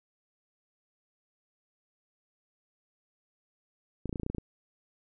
clicks, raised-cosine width 3 ms, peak -21 dBFS, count 10, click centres 4.057 / 4.094 / 4.128 / 4.158 / 4.198 / 4.233 / 4.264 / 4.3 / 4.348 / 4.383 s, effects none

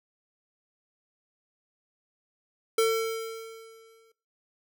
square tone with exponential decay, 450.1 Hz, A4, 39 cents sharp, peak -20 dBFS, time 2.78-4.12 s, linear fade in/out 5 ms, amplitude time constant 290 ms, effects noise-tail reverb RT60 0.5 s tail -21 dB re dry

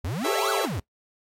square exponential two-way sweep, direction up then down, 73.3 to 1542 to 73.3 Hz, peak -28 dBFS, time 0.04-0.8 s, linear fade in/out 5 ms, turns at 0.5 s
25% pulse chord, A dominant seventh, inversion third, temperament just, 396 / 440 / 550 / 660 Hz, G4 / A4 / C#5 / E5, +18 / 0 / -14 / +2 cents, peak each -26 / -26 / -28 / -27 dBFS, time 0.24-0.66 s, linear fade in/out 10 ms
effects noise-tail reverb RT60 0.1 s tail -20 dB re dry + AAC 48 kbps

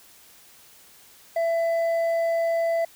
sine tone with hard clipping, 667 Hz, E5, 20 cents sharp, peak -22 dBFS, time 1.36-2.85 s, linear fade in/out 5 ms, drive 4 dB, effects white hiss -52 dBFS RMS until 2.95 s

